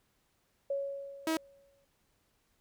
sine tone with exponential decay, 556 Hz, C#5, 5 cents sharp, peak -29 dBFS, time 0.7-1.85 s, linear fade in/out 5 ms, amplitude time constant 250 ms
sawtooth tone, 320.6 Hz, E4, 48 cents flat, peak -25 dBFS, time 1.27-1.37 s, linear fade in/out 2 ms
effects pink hiss -74 dBFS RMS until 2.6 s

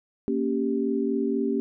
sine chord, G diminished, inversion first, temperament equal, 233.1 / 277.2 / 392 Hz, Bb3 / Db4 / G4, 0 / 0 / 0 cents, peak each -27 dBFS, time 0.28-1.6 s, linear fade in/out 0 ms, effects none

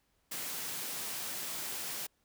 white high-pass noise, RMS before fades -39 dBFS, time 0.31-2.07 s, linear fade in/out 10 ms, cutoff 110 Hz, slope 48 dB/octave, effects pink hiss -75 dBFS RMS until 2.24 s

